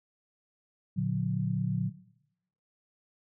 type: chord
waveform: sine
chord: Bb augmented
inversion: none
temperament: just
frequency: 116.54 / 145.68 / 182.1 Hz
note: Bb2 / D3 / F#3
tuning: 0 / -14 / -27 cents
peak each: -33 / -31 / -29 dBFS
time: 0.96-1.9 s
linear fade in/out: 20 ms
effects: noise-tail reverb RT60 0.8 s tail -17 dB re dry